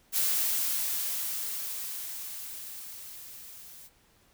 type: noise with level ramp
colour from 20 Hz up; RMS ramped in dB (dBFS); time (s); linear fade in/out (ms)
blue; -26 to -49; 0.12-3.9; 50
effects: pink hiss -64 dBFS RMS until 4.33 s